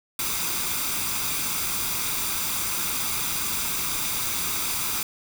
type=noise with comb filter; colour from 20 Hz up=white; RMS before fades=-27 dBFS; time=0.19-5.03 s; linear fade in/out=2 ms; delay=0.83 ms; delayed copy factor=+0.55; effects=none